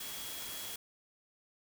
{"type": "tone in noise", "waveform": "sine", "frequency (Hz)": 3325, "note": "G#7", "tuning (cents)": 1, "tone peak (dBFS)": -48, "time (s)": [0, 0.76], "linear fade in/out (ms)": 5, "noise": "white", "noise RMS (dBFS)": -43, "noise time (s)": [0, 0.76], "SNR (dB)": -8, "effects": []}